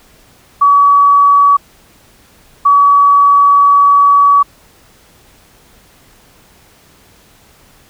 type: tone bursts at uneven times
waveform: sine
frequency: 1137 Hz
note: C#6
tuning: 44 cents sharp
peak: -4 dBFS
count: 2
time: 0.61-1.57 / 2.65-4.43 s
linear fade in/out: 10 ms
effects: pink hiss -46 dBFS RMS until 7.89 s